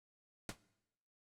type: noise with exponential decay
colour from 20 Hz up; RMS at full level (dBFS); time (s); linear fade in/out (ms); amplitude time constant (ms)
pink; -38; 0.49-0.58; 1; 18
effects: noise-tail reverb RT60 0.9 s tail -20 dB re dry + low-pass 10000 Hz 12 dB/octave